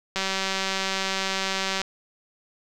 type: click train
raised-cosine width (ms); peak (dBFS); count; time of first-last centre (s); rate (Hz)
0.2; -9; 319; 0.16-1.816; 192
effects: none